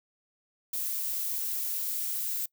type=noise; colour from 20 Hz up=violet; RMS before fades=-32 dBFS; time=0.73-2.46 s; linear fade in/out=5 ms; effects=noise-tail reverb RT60 0.1 s tail -24 dB re dry